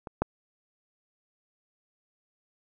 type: clicks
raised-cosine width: 1 ms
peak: -24 / -10 dBFS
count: 2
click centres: 0.072 / 0.22 s
effects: none